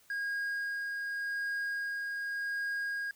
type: tone with tremolo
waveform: triangle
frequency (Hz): 1632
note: G#6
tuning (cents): -31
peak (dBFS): -30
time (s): 0.1-3.11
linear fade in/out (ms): 2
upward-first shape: sine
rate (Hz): 0.87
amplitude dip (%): 25
effects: white hiss -64 dBFS RMS until 3.15 s